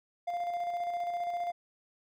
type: tone with tremolo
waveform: triangle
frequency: 698.5 Hz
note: F5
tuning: in tune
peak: -28 dBFS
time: 0.27-1.52 s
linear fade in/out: 10 ms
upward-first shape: square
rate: 15 Hz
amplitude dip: 35%
effects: none